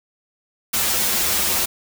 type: noise with comb filter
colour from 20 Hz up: white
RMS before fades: -20 dBFS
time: 0.73-1.66 s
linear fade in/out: 10 ms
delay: 7 ms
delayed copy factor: -1
effects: none